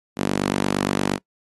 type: tone with high-pass filter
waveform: sawtooth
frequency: 48.61 Hz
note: G1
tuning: 14 cents flat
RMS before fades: -23 dBFS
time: 0.16-1.19 s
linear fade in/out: 50 ms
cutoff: 230 Hz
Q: 1.5
effects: noise-tail reverb RT60 0.1 s tail -24 dB re dry + AAC 32 kbps

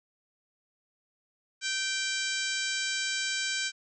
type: harmonic tone with a mistuned harmonic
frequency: 784 Hz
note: G5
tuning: in tune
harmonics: 2 / 3 / 4 / 5 / 6 / 7 / 8 / 9 / 10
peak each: -34 / -36 / -37 / -38 / -39 / -39 / -40 / -41 / -41 dBFS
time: 1.61-3.72 s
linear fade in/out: 50 ms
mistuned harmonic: 2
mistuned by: -25 cents
effects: none

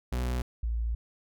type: tone pair in turn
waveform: 40% pulse / sine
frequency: 61.74 / 56.98 Hz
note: B1 / A#1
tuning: 0 / -39 cents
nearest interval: minor second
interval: 139 cents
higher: first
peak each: -27 dBFS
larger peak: neither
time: 0.12-0.42 / 0.63-0.95 s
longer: second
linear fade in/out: 5 ms
effects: none

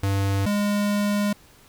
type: tone pair in turn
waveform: square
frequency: 98.4 / 205.2 Hz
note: G2 / G#3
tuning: +7 / -21 cents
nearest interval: octave + minor second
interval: 1272 cents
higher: second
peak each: -21 dBFS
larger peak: neither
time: 0.03-0.46 / 0.46-1.33 s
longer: second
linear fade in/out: 5 ms
effects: pink hiss -53 dBFS RMS until 1.68 s

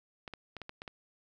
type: clicks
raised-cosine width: 0.3 ms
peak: -26 dBFS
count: 7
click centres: 0.278 / 0.337 / 0.567 / 0.617 / 0.694 / 0.819 / 0.878 s
effects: none

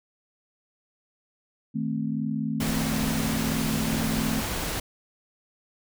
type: chord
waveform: sine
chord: A diminished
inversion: second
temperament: equal with one note detuned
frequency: 157.1 / 220 / 261.6 Hz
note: Eb3 / A3 / C4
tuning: +17 / 0 / 0 cents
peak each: -31 / -28 / -31 dBFS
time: 1.74-4.42 s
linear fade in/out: 20 ms
type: noise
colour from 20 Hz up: pink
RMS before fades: -30 dBFS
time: 2.6-4.8 s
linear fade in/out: 5 ms
effects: none

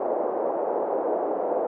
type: band-pass noise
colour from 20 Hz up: pink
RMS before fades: -26 dBFS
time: 0-1.67 s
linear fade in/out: 5 ms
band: 410 to 730 Hz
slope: 24 dB/octave
effects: none

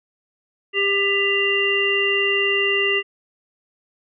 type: harmonic tone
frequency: 397.7 Hz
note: G4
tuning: 25 cents sharp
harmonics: 1 / 3 / 5 / 7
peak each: -22 / -31 / -22 / -20 dBFS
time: 0.73-3.03 s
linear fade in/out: 50 ms
effects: none

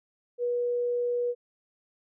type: tone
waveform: sine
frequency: 484.6 Hz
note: B4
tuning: 33 cents flat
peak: -25 dBFS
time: 0.38-1.35 s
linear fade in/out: 50 ms
effects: none

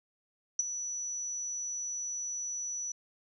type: tone with ADSR envelope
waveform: sine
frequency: 5920 Hz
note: F#8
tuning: in tune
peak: -22 dBFS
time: 0.59-2.92 s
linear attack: 4 ms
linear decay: 20 ms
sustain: -12 dB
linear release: 4 ms
effects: none

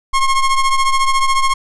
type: ring-modulated tone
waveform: square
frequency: 540 Hz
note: C#5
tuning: 45 cents flat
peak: -9 dBFS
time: 0.13-1.54 s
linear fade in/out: 10 ms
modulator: 533 Hz
effects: resampled to 24000 Hz + 8-bit

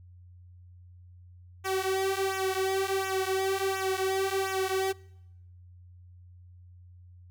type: tone with flanger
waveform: sawtooth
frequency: 383.4 Hz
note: G4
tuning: 38 cents flat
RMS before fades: -29 dBFS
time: 1.64-4.93 s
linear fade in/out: 20 ms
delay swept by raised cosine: 0.22 to 4.52 ms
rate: 1.4 Hz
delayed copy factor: -0.95
effects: noise-tail reverb RT60 0.9 s tail -25 dB re dry + added 89 Hz sine -49 dBFS peak until 7.3 s

